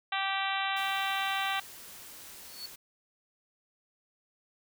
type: harmonic tone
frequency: 389.4 Hz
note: G4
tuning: 12 cents flat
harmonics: 2 / 3 / 4 / 5 / 6 / 7 / 8 / 9 / 10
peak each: -34 / -36 / -37 / -38 / -39 / -39 / -40 / -41 / -41 dBFS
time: 0.12-1.6 s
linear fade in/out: 5 ms
type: noise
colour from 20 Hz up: white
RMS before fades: -48 dBFS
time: 0.76-2.76 s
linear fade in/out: 10 ms
type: tone with exponential growth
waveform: triangle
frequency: 4426 Hz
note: C#8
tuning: 3 cents flat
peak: -35 dBFS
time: 2.38-2.66 s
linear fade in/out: 5 ms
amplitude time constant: 60 ms
effects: none

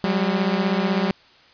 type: beating tone pair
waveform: sawtooth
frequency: 185 / 201 Hz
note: F#3 / G3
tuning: 0 / +44 cents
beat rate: 16 Hz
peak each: -18 dBFS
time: 0.04-1.11 s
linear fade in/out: 0 ms
effects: white hiss -52 dBFS RMS until 1.53 s + resampled to 11025 Hz

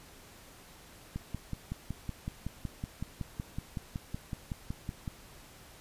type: click train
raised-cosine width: 5 ms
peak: -23 dBFS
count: 22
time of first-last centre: 1.16-5.078 s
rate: 5.36 Hz
effects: pink hiss -54 dBFS RMS until 5.8 s + resampled to 32000 Hz

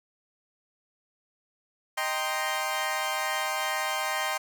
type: chord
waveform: 20% pulse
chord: C minor seventh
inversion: first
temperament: equal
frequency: 622.3 / 784 / 932.3 / 1046.5 Hz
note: Eb5 / G5 / Bb5 / C6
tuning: 0 / 0 / 0 / 0 cents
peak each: -29 / -27 / -31 / -27 dBFS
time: 1.97-4.38 s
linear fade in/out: 10 ms
effects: none

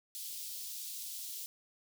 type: high-pass noise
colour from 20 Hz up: white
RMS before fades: -43 dBFS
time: 0.15-1.46 s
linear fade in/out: 0 ms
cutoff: 3400 Hz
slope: 24 dB/octave
effects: none

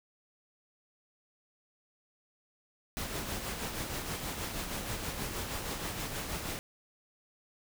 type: noise with tremolo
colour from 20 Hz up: pink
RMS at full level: -36 dBFS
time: 2.97-6.59 s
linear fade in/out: 0 ms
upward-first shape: sine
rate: 6.3 Hz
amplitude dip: 40%
type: clicks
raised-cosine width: 3 ms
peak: -32 dBFS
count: 10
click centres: 3.233 / 3.381 / 3.81 / 4.26 / 4.445 / 5.091 / 5.222 / 5.271 / 5.31 / 5.382 s
effects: none

